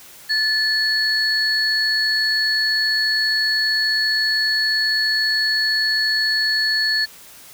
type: tone pair together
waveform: sine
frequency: 1743 / 4385 Hz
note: A6 / C#8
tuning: -17 / -20 cents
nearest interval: octave + major third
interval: 1597 cents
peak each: -19 / -18 dBFS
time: 0.29-7.06 s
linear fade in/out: 20 ms
effects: tanh soft clip ceiling -9 dBFS + white hiss -43 dBFS RMS until 7.53 s